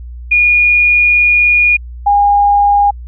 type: tone pair in turn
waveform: sine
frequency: 2439 / 813.9 Hz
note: D#7 / G#5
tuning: -35 / -35 cents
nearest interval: octave + perfect fifth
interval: 1900 cents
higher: first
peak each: -6 dBFS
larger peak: neither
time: 0.31-1.77 / 2.06-2.91 s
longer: first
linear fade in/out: 10 ms
effects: added 60 Hz sine -25 dBFS peak until 3.07 s